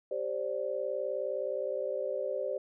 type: chord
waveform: sine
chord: G suspended fourth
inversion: none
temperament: equal with one note detuned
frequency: 392 / 527.8 / 587.3 Hz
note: G4 / C5 / D5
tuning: 0 / +15 / 0 cents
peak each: -38 / -34 / -35 dBFS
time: 0.11-2.58 s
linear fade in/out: 5 ms
effects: none